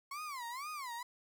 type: tone with vibrato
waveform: 35% pulse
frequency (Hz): 1077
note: C6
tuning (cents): +50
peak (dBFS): -39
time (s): 0.11-1.03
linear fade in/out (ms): 5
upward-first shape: sine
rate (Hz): 2.1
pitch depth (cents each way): 250
effects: 11-bit